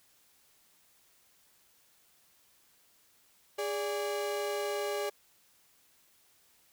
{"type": "tone pair together", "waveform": "35% pulse", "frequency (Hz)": [410.5, 581], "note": ["G#4", "D5"], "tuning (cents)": [-20, -19], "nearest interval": "tritone", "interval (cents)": 601, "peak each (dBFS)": [-32, -34], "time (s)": [3.58, 5.1], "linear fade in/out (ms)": 10, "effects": ["white hiss -66 dBFS RMS until 6.72 s"]}